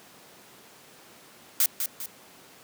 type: noise with echo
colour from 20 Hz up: blue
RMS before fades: -21 dBFS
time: 1.6-1.66 s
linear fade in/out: 2 ms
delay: 200 ms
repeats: 2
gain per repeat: -7 dB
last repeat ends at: 2.06 s
effects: pink hiss -51 dBFS RMS until 2.63 s + high-pass 200 Hz 12 dB/octave